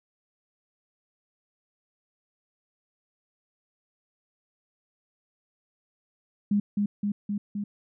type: tone with echo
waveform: sine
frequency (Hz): 204.6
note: G#3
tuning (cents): -26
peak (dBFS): -20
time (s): 6.51-6.6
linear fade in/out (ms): 5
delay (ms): 260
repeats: 4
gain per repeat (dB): -2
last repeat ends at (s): 7.64
effects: none